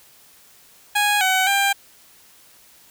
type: tone with pitch steps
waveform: 15% pulse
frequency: 827 / 753 / 795 Hz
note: G#5 / F#5 / G5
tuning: -8 / +30 / +24 cents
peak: -10 dBFS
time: 0.95-1.73 s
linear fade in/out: 10 ms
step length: 260 ms
effects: white hiss -51 dBFS RMS until 2.9 s